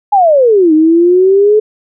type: exponential two-way sweep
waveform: sine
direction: down then up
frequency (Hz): 846 to 306.9 to 433.1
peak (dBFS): -4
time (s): 0.12-1.6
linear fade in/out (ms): 10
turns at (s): 0.73
effects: none